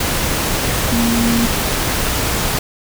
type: tone in noise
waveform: sine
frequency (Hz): 233.1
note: A#3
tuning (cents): 0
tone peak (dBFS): -14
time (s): 0.92-1.46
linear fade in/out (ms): 5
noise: pink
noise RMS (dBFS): -18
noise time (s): 0-2.59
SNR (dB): +1
effects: none